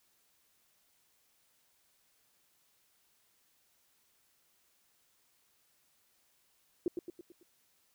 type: tone with echo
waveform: sine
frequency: 348.6 Hz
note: F4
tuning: 3 cents flat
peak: -27 dBFS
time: 6.86-6.88 s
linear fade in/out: 2 ms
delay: 110 ms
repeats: 5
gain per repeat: -6 dB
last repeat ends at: 7.43 s
effects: white hiss -72 dBFS RMS until 7.94 s